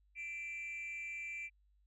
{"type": "tone with frequency modulation", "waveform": "sine", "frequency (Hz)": 2348, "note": "D7", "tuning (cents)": -1, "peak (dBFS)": -39, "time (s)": [0.15, 1.5], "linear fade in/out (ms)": 50, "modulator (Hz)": 317, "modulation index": 0.39, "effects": ["tanh soft clip ceiling -39 dBFS", "added 50 Hz sine -68 dBFS peak until 1.86 s"]}